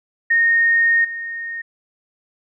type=tone with level steps; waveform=sine; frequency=1848 Hz; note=A#6; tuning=16 cents flat; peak=-12 / -25 dBFS; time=0.3-1.62 s; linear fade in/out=10 ms; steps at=1.04 s; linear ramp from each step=10 ms; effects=none